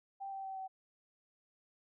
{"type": "tone with pitch steps", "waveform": "sine", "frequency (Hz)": [784, 776.8, 769.6, 762.6], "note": ["G5", "G5", "G5", "G5"], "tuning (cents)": [0, -16, -32, -48], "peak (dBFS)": -40, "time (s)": [0.2, 0.68], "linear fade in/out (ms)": 20, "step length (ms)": 120, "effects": []}